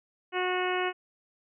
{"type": "harmonic tone", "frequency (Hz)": 365.1, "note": "F#4", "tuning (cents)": -23, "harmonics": [1, 2, 3, 4, 5, 6, 7, 8], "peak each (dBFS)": [-30, -33, -35, -36, -37, -38, -38, -39], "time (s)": [0.32, 0.93], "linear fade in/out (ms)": 50, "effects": []}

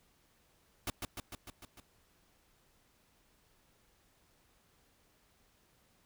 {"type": "noise with echo", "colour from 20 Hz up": "pink", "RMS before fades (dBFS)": -36, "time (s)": [0.87, 0.9], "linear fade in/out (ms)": 2, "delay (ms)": 150, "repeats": 6, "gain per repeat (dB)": -3, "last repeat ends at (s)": 1.8, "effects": ["pink hiss -70 dBFS RMS until 6.05 s"]}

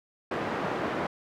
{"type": "band-pass noise", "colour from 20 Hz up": "pink", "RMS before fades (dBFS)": -31, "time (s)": [0.31, 1.07], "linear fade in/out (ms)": 5, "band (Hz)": [230, 1500], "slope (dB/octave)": 12, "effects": []}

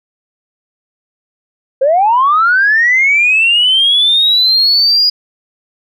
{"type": "linear sweep", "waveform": "sine", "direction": "up", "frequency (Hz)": [510, 4920], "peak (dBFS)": -6, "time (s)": [1.81, 5.1], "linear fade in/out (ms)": 10, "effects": ["tanh soft clip ceiling -2 dBFS"]}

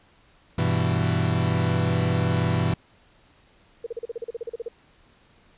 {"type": "chord", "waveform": "40% pulse", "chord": "E minor", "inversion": "first", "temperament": "equal", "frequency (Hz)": [98, 123.47, 164.81], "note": ["G2", "B2", "E3"], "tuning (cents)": [0, 0, 0], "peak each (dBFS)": [-25, -24, -24], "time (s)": [0.58, 2.74], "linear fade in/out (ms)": 5}
{"type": "tone bursts", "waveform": "sine", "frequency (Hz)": 466.2, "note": "A#4", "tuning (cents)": 0, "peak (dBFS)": -27, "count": 14, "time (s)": [3.84, 4.684], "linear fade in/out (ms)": 5, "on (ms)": 25, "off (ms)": 38}
{"effects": ["pink hiss -58 dBFS RMS until 5.57 s", "resampled to 8000 Hz"]}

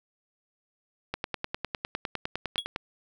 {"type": "click train", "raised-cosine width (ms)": 0.3, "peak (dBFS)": -14, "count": 17, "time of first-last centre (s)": [1.14, 2.761], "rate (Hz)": 9.87}
{"type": "tone with exponential decay", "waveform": "triangle", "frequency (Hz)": 3335, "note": "G#7", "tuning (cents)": 7, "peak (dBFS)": -21, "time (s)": [2.58, 2.66], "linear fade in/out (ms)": 0, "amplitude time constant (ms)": 16}
{"effects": []}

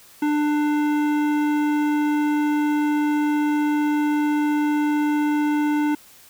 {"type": "tone with hard clipping", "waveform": "sine", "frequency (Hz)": 297.4, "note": "D4", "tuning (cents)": 22, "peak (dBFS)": -20, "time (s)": [0.22, 5.95], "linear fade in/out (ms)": 5, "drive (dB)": 14, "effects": ["white hiss -49 dBFS RMS until 6.29 s"]}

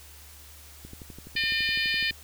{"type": "click train", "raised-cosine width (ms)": 3, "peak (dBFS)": -30, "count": 16, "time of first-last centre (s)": [0.85, 2.111], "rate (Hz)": 11.9}
{"type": "harmonic tone", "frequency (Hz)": 604, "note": "D5", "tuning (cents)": 48, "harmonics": [3, 4, 5, 6, 7, 8], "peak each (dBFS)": [-29, -29, -32, -35, -34, -34], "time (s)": [1.36, 2.11], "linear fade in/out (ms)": 5}
{"effects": ["added 73 Hz sine -50 dBFS peak until 2.23 s", "white hiss -50 dBFS RMS until 2.23 s"]}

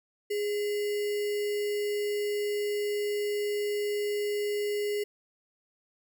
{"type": "tone with sample-and-hold", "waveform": "sine", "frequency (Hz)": 414, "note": "G#4", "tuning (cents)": -5, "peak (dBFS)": -27, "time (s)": [0.3, 5.04], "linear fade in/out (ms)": 10, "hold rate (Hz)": 2450, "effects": []}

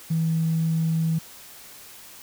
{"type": "tone with tanh clipping", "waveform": "triangle", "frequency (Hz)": 162.2, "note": "E3", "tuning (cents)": -28, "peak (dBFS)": -20, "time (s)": [0.1, 1.19], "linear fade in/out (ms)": 10, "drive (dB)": 4, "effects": ["white hiss -45 dBFS RMS until 2.22 s"]}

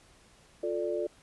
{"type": "chord", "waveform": "sine", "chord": "D minor", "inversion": "first", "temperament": "just", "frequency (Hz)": [352.4, 440.5, 587.3], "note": ["F4", "A4", "D5"], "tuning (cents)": [16, 2, 0], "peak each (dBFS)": [-33, -34, -33], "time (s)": [0.63, 1.07], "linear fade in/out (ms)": 5, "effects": ["pink hiss -60 dBFS RMS until 1.22 s", "resampled to 24000 Hz"]}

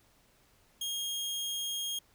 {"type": "tone", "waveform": "sawtooth", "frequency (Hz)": 3248, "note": "G#7", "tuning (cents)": -39, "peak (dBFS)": -30, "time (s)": [0.81, 1.99], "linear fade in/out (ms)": 5, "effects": ["pink hiss -66 dBFS RMS until 2.14 s"]}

